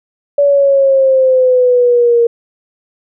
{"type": "exponential sweep", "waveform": "sine", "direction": "down", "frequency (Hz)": [573, 466.2], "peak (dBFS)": -6, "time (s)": [0.38, 2.27], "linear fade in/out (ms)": 5, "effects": []}